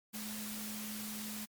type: tone in noise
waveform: sine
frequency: 213.3 Hz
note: G#3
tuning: 46 cents sharp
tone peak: -43 dBFS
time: 0.13-1.46 s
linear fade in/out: 20 ms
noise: white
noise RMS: -44 dBFS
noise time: 0.13-1.46 s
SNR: -2 dB
effects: MP3 96 kbps